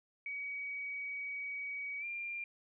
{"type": "tone with pitch glide", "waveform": "sine", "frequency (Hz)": [2263, 2388], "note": ["C#7", "D7"], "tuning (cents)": [35, 28], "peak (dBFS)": -38, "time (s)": [0.26, 2.44], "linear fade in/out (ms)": 2, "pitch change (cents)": 93, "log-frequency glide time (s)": [1.99, 2.05], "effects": []}